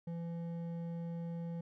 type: tone with hard clipping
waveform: sine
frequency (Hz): 168.7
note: E3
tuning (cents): +40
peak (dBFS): -40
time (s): 0.07-1.61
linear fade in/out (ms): 5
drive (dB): 8
effects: none